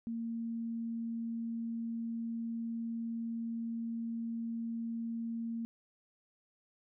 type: tone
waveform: sine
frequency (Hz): 229.9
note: A#3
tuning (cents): -24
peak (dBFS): -35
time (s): 0.07-5.65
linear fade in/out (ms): 0
effects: none